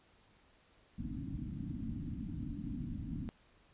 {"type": "low-pass noise", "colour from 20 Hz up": "white", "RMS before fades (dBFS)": -41, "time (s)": [0.98, 3.29], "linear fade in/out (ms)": 0, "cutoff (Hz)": 300, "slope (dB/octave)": 96, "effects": ["pink hiss -67 dBFS RMS until 3.73 s", "resampled to 8000 Hz"]}